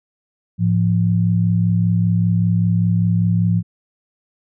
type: tone pair together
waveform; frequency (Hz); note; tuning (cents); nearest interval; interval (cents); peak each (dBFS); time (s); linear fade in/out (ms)
sine; 107.9 / 173.02; A2 / F3; -33 / -16; minor sixth; 817; -16; 0.58-3.63; 50
effects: none